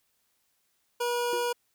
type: tone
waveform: 25% pulse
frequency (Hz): 481.8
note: B4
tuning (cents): -43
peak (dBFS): -23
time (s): 1-1.53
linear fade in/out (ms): 10
type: tone with exponential decay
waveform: triangle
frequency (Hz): 360.6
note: F#4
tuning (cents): -45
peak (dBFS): -28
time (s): 1.33-1.53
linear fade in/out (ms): 1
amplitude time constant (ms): 42
effects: white hiss -73 dBFS RMS until 1.74 s